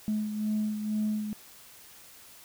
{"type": "beating tone pair", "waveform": "sine", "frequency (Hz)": [212.9, 215], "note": ["G#3", "A3"], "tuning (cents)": [43, -40], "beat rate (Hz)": 2.1, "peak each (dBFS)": [-27, -35], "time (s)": [0.08, 1.33], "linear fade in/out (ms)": 0, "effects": ["tanh soft clip ceiling -22 dBFS", "white hiss -52 dBFS RMS until 2.44 s"]}